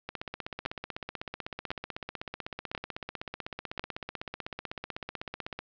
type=two click trains; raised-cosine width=0.3 ms; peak=-15 / -20 dBFS; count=4 / 89; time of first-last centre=0.66-3.795 / 0.09-5.59 s; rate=0.957 / 16 Hz; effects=low-pass 5000 Hz 12 dB/octave